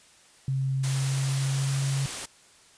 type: tone with pitch glide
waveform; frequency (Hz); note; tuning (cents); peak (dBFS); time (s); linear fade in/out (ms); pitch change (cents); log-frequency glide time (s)
sine; 133.8 to 136.69; C3 to C#3; +39 to -24; -24; 0.48-2.06; 2; +37; 0.75-1.79
type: noise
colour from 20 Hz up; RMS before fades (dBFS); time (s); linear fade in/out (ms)
white; -34; 0.83-2.26; 10
effects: white hiss -56 dBFS RMS until 2.77 s + resampled to 22050 Hz